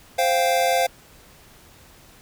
square chord, C suspended fourth, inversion none, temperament equal, 523.3 / 698.5 / 784 Hz, C5 / F5 / G5, 0 / 0 / 0 cents, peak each -23 / -21 / -26 dBFS, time 0.18-0.87 s, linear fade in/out 10 ms, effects pink hiss -50 dBFS RMS until 2.21 s

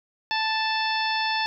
harmonic tone, 880 Hz, A5, in tune, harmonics 1 / 2 / 3 / 4 / 5 / 6, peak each -26 / -29 / -31 / -32 / -33 / -34 dBFS, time 0.31-1.46 s, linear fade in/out 0 ms, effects none

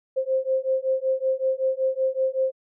sine beating tone pair, 523.3 / 528.6 Hz, C5 / C5, 0 / +18 cents, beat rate 5.3 Hz, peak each -24 dBFS, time 0.16-2.52 s, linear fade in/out 20 ms, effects none

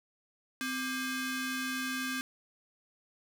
sawtooth ring-modulated tone, 928 Hz, A#5, 8 cents flat, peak -26 dBFS, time 0.61-2.21 s, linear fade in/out 0 ms, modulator 670 Hz, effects none

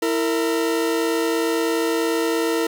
40% pulse tone pair together, 330 / 459 Hz, E4 / A#4, +2 / -27 cents, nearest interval tritone, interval 571 cents, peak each -21 dBFS, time 0.02-2.67 s, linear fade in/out 5 ms, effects none

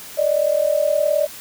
sine tone pair together, 580.8 / 620 Hz, D5 / D#5, -19 / -6 cents, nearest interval minor second, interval 113 cents, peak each -18 dBFS, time 0.17-1.27 s, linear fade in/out 20 ms, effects white hiss -37 dBFS RMS until 1.4 s

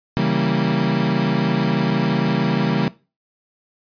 35% pulse chord, C# diminished seventh, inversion none, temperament equal, 138.59 / 164.81 / 196 / 233.1 Hz, C#3 / E3 / G3 / Bb3, 0 / 0 / 0 / 0 cents, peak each -21 dBFS, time 0.17-2.88 s, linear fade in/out 0 ms, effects noise-tail reverb RT60 0.3 s tail -19 dB re dry + resampled to 11025 Hz

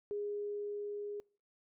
sine tone with level ramp, 411.8 Hz, G#4, 15 cents flat, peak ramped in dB -35 to -39 dBFS, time 0.11-1.2 s, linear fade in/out 0 ms, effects noise-tail reverb RT60 0.5 s tail -26 dB re dry

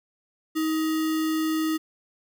sine tone with sample-and-hold, 316.3 Hz, D#4, 29 cents sharp, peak -22 dBFS, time 0.55-1.78 s, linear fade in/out 20 ms, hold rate 1575 Hz, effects none

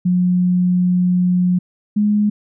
sine tone pair in turn, 180 / 208.5 Hz, F#3 / G#3, -47 / +7 cents, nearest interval minor third, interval 254 cents, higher second, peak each -12 dBFS, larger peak neither, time 0.05-1.59 / 1.96-2.3 s, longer first, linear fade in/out 10 ms, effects none

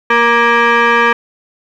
sine tone with frequency modulation, 233.4 Hz, A#3, 2 cents sharp, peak -6 dBFS, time 0.1-1.13 s, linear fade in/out 5 ms, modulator 705 Hz, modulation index 2.8, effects tanh soft clip ceiling -4 dBFS + 8-bit

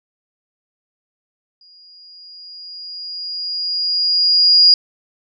sine tone with exponential growth, 4862 Hz, D#8, 41 cents flat, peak -5 dBFS, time 1.61-4.74 s, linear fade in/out 2 ms, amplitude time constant 680 ms, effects none

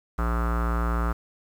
square tone with low-pass filter, 58.27 Hz, A#1, in tune, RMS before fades -25 dBFS, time 0.18-1.13 s, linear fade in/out 10 ms, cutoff 1300 Hz, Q 5.7, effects 8-bit

